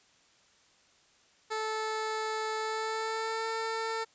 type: tone with pitch glide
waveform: 15% pulse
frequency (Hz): 437 to 448.8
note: A4 to A4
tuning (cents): -12 to +34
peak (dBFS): -25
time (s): 1.5-4.05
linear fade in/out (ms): 20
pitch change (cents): +46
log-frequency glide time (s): 2.57-3.47
effects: white hiss -64 dBFS RMS until 4.14 s + resampled to 16000 Hz